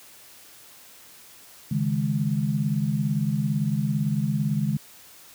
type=chord; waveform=sine; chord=C# suspended second; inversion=none; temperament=equal with one note detuned; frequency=138.59 / 156.37 / 207.7 Hz; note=C#3 / D#3 / G#3; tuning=0 / +9 / 0 cents; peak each=-26 dBFS; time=1.71-4.77 s; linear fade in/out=5 ms; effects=white hiss -49 dBFS RMS until 5.34 s + high-pass 60 Hz 12 dB/octave